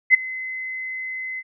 sine tone with ADSR envelope, 2044 Hz, C7, 41 cents flat, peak -6 dBFS, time 0.1-1.43 s, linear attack 42 ms, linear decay 10 ms, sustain -21 dB, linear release 42 ms, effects none

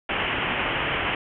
white low-pass noise, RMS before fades -26 dBFS, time 0.09-1.15 s, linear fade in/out 2 ms, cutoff 3100 Hz, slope 96 dB/octave, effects none

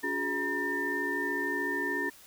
sine tone cluster, 284.6 / 361.5 / 415.1 / 955 / 1801 Hz, C#4 / F#4 / G#4 / A#5 / A6, +46 / -40 / -1 / +42 / +40 cents, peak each -36 / -37 / -38 / -39 / -31 dBFS, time 0.03-2.1 s, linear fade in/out 10 ms, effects white hiss -54 dBFS RMS until 2.26 s

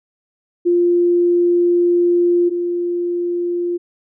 sine tone pair in turn, 349.2 / 349.2 Hz, F4 / F4, 0 / 0 cents, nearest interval unison, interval 0 cents, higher neither, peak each -11 / -17 dBFS, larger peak first, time 0.65-2.5 / 2.5-3.78 s, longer first, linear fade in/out 20 ms, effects none

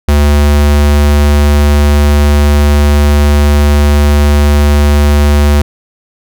square tone, 73 Hz, D2, 10 cents flat, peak -5 dBFS, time 0.08-5.62 s, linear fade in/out 5 ms, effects none

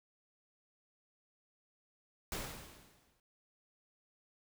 pink noise with exponential decay, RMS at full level -38 dBFS, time 2.32-3.2 s, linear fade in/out 1 ms, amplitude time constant 190 ms, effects none

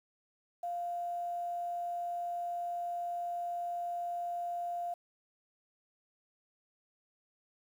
sine tone with quantisation, 698 Hz, F5, 1 cent flat, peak -34 dBFS, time 0.63-4.94 s, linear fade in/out 5 ms, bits 10, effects none

